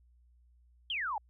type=exponential sweep; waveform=sine; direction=down; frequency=3322 to 786 Hz; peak=-32 dBFS; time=0.9-1.18 s; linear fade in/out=2 ms; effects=added 60 Hz sine -61 dBFS peak until 1.29 s